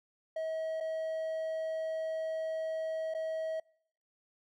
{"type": "tone with dropouts", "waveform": "triangle", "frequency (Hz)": 640, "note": "D#5", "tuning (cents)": 49, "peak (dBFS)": -31, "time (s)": [0.36, 3.6], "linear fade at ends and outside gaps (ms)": 5, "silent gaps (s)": [[0.803, 0.807], [3.14, 3.147]], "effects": ["noise-tail reverb RT60 0.7 s tail -25 dB re dry"]}